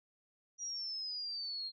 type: exponential sweep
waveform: sine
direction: down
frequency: 5800 to 4186 Hz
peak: -38 dBFS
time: 0.58-1.72 s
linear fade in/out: 50 ms
effects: none